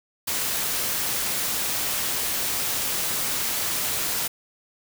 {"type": "noise", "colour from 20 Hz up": "white", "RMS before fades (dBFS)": -26, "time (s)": [0.27, 4.28], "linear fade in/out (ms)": 10, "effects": []}